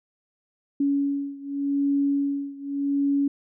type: beating tone pair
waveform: sine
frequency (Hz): 280.7 / 281.55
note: C#4 / C#4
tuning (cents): +22 / +27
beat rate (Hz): 0.85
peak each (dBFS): -24 / -26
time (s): 0.8-3.28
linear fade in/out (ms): 5
effects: none